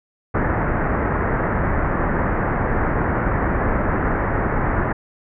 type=low-pass noise; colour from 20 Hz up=pink; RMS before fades=-20 dBFS; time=0.34-4.93 s; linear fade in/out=10 ms; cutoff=1900 Hz; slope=48 dB/octave; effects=none

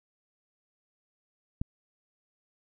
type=click; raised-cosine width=5 ms; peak=-18 dBFS; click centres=1.615 s; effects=none

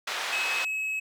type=band-pass noise; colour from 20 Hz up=white; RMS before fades=-32 dBFS; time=0.07-0.65 s; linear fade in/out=5 ms; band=680 to 3100 Hz; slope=12 dB/octave
type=tone; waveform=triangle; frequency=2570 Hz; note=E7; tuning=45 cents flat; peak=-26 dBFS; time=0.32-1 s; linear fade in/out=10 ms
effects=none

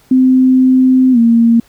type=tone with pitch glide; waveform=sine; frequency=258.4 to 231.5 Hz; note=C4 to A#3; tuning=-21 to -12 cents; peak=-5 dBFS; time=0.11-1.6 s; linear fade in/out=5 ms; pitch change=-191 cents; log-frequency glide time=1.12-1.18 s; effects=pink hiss -49 dBFS RMS until 1.68 s

